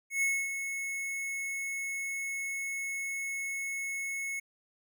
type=tone with ADSR envelope; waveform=square; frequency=2191 Hz; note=C#7; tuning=21 cents flat; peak=-26 dBFS; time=0.1-4.4 s; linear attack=120 ms; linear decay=260 ms; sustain=-8 dB; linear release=10 ms; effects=none